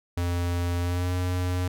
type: tone with pitch glide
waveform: square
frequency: 87.31 to 90.23 Hz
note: F2 to F#2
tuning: 0 to -43 cents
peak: -25 dBFS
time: 0.17-1.68 s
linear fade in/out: 5 ms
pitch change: +57 cents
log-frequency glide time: 0.8-1.12 s
effects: none